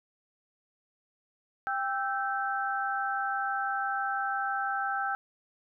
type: tone cluster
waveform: sine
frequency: 792 / 1324 / 1550 Hz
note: G5 / E6 / G6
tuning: +18 / +7 / -20 cents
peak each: -32 / -33 / -33 dBFS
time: 1.67-5.15 s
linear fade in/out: 0 ms
effects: none